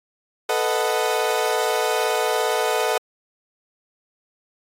30% pulse chord, B dominant seventh, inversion third, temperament equal with one note detuned, 440 / 497.6 / 622.3 / 740 Hz, A4 / B4 / D#5 / F#5, 0 / +13 / 0 / 0 cents, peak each -21 / -23 / -23 / -23 dBFS, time 0.49-2.98 s, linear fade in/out 5 ms, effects AAC 48 kbps

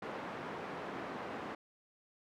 pink band-pass noise, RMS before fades -43 dBFS, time 0.02-1.55 s, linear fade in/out 5 ms, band 250 to 1600 Hz, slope 12 dB/octave, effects none

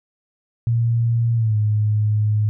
sine tone with pitch glide, 116.54 to 106.25 Hz, A#2 to G#2, 0 to +40 cents, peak -15 dBFS, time 0.67-2.49 s, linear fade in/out 0 ms, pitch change -160 cents, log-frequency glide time 1.35-1.56 s, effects none

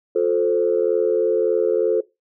sine chord, F major, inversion none, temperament equal with one note detuned, 358 / 440 / 523.3 Hz, F4 / A4 / C5, +43 / 0 / 0 cents, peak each -21 / -17 / -22 dBFS, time 0.15-2.01 s, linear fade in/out 10 ms, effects noise-tail reverb RT60 0.2 s tail -19 dB re dry + tanh soft clip ceiling -7 dBFS

